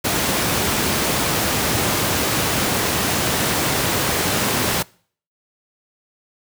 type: high-pass noise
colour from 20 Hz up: pink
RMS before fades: -20 dBFS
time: 0.04-4.83 s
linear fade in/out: 10 ms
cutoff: 100 Hz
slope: 12 dB/octave
effects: noise-tail reverb RT60 0.5 s tail -24 dB re dry